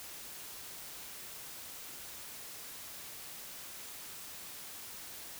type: silence
effects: white hiss -47 dBFS RMS until 5.39 s